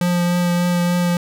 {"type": "tone with vibrato", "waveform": "square", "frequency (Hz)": 175.7, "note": "F3", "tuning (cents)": 11, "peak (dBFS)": -16, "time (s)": [0.01, 1.17], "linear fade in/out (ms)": 2, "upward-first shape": "triangle", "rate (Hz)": 3.4, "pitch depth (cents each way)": 14, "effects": []}